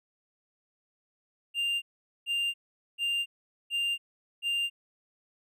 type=tone bursts; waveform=triangle; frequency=2794 Hz; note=F7; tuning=in tune; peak=-25 dBFS; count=5; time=1.54-4.7 s; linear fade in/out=50 ms; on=280 ms; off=440 ms; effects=none